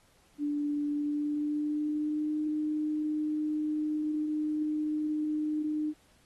sine tone with pitch glide, 292.5 to 304.6 Hz, D4 to D#4, -7 to -37 cents, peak -28 dBFS, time 0.38-5.94 s, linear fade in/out 50 ms, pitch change +70 cents, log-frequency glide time 0.9-2.39 s, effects pink hiss -65 dBFS RMS until 6.25 s + AAC 32 kbps

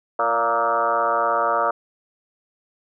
sine tone with frequency modulation, 932.3 Hz, A#5, in tune, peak -17 dBFS, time 0.19-1.71 s, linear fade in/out 5 ms, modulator 117 Hz, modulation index 3.7, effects none

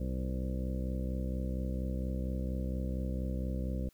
harmonic tone with a mistuned harmonic, 64.3 Hz, C2, 30 cents flat, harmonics 1 / 2 / 3 / 4 / 5 / 6 / 7 / 8 / 9, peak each -34 / -41 / -39 / -44 / -47 / -53 / -54 / -46 / -51 dBFS, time 0-3.89 s, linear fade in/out 5 ms, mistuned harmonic 7, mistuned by +46 cents, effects white hiss -69 dBFS RMS until 3.93 s

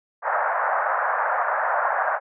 pink band-pass noise, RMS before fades -23 dBFS, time 0.22-2.2 s, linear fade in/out 50 ms, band 600 to 1700 Hz, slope 48 dB/octave, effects none

